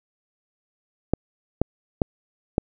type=clicks; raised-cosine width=2 ms; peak=-5 dBFS; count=4; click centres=1.136 / 1.616 / 2.018 / 2.581 s; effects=none